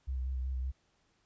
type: tone with vibrato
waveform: sine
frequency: 64.6 Hz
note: C2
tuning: 21 cents flat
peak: -32 dBFS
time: 0.07-0.72 s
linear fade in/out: 20 ms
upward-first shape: square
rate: 5.3 Hz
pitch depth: 26 cents each way
effects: pink hiss -73 dBFS RMS until 1.25 s + resampled to 16000 Hz